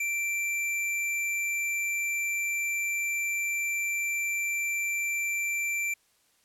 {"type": "tone", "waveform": "square", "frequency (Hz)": 2349, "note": "D7", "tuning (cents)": 0, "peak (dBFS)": -28, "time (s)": [0, 5.94], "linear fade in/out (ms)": 5, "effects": ["white hiss -67 dBFS RMS until 6.44 s", "low-pass 12000 Hz 12 dB/octave"]}